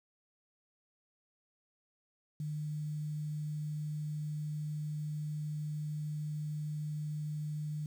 sine tone with quantisation, 151.1 Hz, D3, 50 cents sharp, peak -35 dBFS, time 2.4-7.86 s, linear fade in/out 2 ms, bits 10, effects none

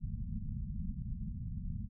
pink low-pass noise, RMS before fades -39 dBFS, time 0-1.89 s, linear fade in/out 50 ms, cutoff 230 Hz, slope 96 dB/octave, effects none

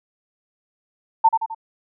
sine tone with echo, 897 Hz, A5, 33 cents sharp, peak -9 dBFS, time 1.24-1.29 s, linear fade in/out 10 ms, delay 86 ms, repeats 3, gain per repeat -6 dB, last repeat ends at 1.548 s, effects none

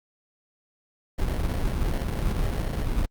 brown noise with sample-and-hold, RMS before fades -25 dBFS, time 1.18-3.06 s, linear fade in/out 10 ms, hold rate 1225 Hz, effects Opus 48 kbps

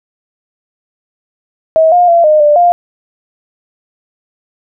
sine tone with pitch steps, 641 / 710 / 681 / 612 / 592 / 701 Hz, E5 / F5 / F5 / D#5 / D5 / F5, -49 / +28 / -44 / -29 / +14 / +6 cents, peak -4 dBFS, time 1.76-2.72 s, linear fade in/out 0 ms, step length 160 ms, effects none

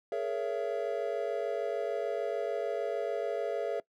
triangle chord, A# half-diminished seventh, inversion third, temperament just, 419.5 / 466.2 / 559.4 / 671.3 Hz, G#4 / A#4 / C#5 / E5, +17 / 0 / +16 / +31 cents, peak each -34 dBFS, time 0.12-3.8 s, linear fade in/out 2 ms, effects noise-tail reverb RT60 0.1 s tail -21 dB re dry

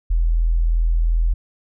sine tone, 41.39 Hz, E1, 8 cents sharp, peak -14 dBFS, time 0.1-1.34 s, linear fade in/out 10 ms, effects none

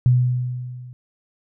sine tone with level ramp, 124.7 Hz, B2, 17 cents sharp, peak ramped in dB -10 to -36 dBFS, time 0.06-0.93 s, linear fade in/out 0 ms, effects none

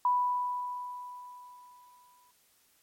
sine tone with exponential decay, 987.8 Hz, B5, in tune, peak -22 dBFS, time 0.05-2.31 s, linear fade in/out 2 ms, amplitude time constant 490 ms, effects white hiss -67 dBFS RMS until 2.82 s + MP3 64 kbps

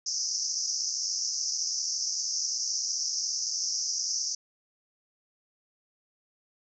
pink band-pass noise, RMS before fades -31 dBFS, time 0.06-4.35 s, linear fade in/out 5 ms, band 5100 to 6300 Hz, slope 96 dB/octave, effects none

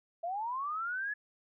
sine linear sweep, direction up, 655 to 1716 Hz, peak -33 dBFS, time 0.23-1.14 s, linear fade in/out 10 ms, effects none

